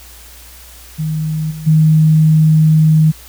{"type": "tone with level steps", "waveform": "sine", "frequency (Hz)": 156.4, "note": "D#3", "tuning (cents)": 9, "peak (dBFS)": [-15, -24, -6], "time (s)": [0.98, 3.12], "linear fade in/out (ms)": 20, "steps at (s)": [1.5, 1.66], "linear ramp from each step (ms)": 20, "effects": ["added 60 Hz sine -39 dBFS peak until 3.28 s", "white hiss -39 dBFS RMS until 3.28 s"]}